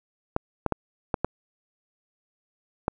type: clicks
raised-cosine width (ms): 1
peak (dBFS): -9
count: 6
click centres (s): 0.364 / 0.663 / 0.723 / 1.142 / 1.246 / 2.881
effects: none